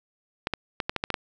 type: clicks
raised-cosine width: 0.3 ms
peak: -10 dBFS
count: 8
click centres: 0.471 / 0.537 / 0.802 / 0.895 / 0.963 / 1.039 / 1.103 / 1.142 s
effects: none